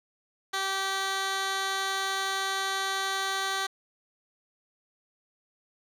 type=tone with band-pass filter; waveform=15% pulse; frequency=387.2 Hz; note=G4; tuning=21 cents flat; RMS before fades=-30 dBFS; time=0.53-3.67 s; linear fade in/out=10 ms; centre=3300 Hz; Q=0.64; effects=none